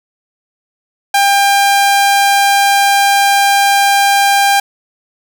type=tone; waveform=sawtooth; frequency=798 Hz; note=G5; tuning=31 cents sharp; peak=-4 dBFS; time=1.14-4.6 s; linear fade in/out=5 ms; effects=none